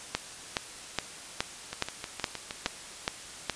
two click trains, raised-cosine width 0.2 ms, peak -17 / -9 dBFS, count 7 / 9, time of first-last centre 1.73-2.665 / 0.15-3.497 s, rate 6.42 / 2.39 Hz, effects white hiss -44 dBFS RMS until 3.55 s + resampled to 22050 Hz

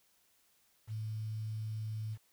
sine tone with quantisation, 109.1 Hz, A2, 14 cents flat, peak -36 dBFS, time 0.87-2.18 s, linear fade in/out 50 ms, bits 10, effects white hiss -71 dBFS RMS until 2.32 s

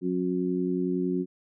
harmonic tone, 90.8 Hz, F#2, 32 cents flat, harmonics 2 / 3 / 4, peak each -29 / -29 / -29 dBFS, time 0.01-1.26 s, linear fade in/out 50 ms, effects none

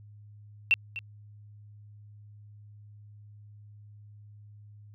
sine tone with echo, 2700 Hz, E7, 41 cents sharp, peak -18 dBFS, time 0.71-0.74 s, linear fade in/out 0 ms, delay 250 ms, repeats 1, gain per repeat -15 dB, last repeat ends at 0.99 s, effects added 104 Hz sine -48 dBFS peak until 4.94 s

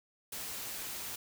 white noise, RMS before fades -41 dBFS, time 0.32-1.16 s, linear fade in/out 5 ms, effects none

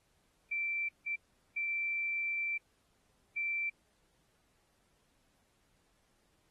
sine tone bursts at uneven times, 2342 Hz, D7, 5 cents flat, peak -32 dBFS, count 4, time 0.51-0.89 / 1.06-1.16 / 1.56-2.58 / 3.36-3.7 s, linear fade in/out 10 ms, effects pink hiss -74 dBFS RMS until 6.5 s + AAC 32 kbps

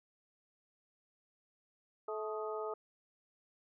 harmonic tone with a mistuned harmonic, 216.6 Hz, A3, 27 cents flat, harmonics 2 / 3 / 4 / 5 / 6, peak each -39 / -44 / -46 / -54 / -44 dBFS, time 2.08-2.74 s, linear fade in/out 5 ms, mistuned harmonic 6, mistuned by -70 cents, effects none

